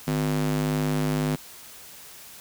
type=tone with high-pass filter; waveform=square; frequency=50.9 Hz; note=G#1; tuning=34 cents flat; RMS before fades=-25 dBFS; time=0.07-1.36 s; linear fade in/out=10 ms; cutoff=190 Hz; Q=3.2; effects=white hiss -45 dBFS RMS until 2.4 s